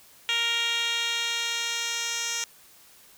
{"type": "tone with band-pass filter sweep", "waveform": "10% pulse", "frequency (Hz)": 466.4, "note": "A#4", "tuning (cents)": 1, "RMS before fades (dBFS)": -28, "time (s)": [0.29, 2.44], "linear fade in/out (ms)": 0, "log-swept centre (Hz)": [3300, 5300], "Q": 2.8, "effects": ["white hiss -54 dBFS RMS until 3.17 s"]}